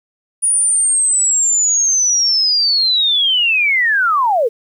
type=linear sweep; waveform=sine; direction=down; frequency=9700 to 421.6 Hz; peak=-11 dBFS; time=0.42-4.49 s; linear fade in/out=20 ms; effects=8-bit